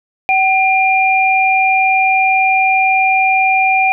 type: tone pair together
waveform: sine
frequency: 761.9 / 2400 Hz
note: G5 / D7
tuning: -49 / +37 cents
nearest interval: octave + minor sixth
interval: 1986 cents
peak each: -12 dBFS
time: 0.29-3.92 s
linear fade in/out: 0 ms
effects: none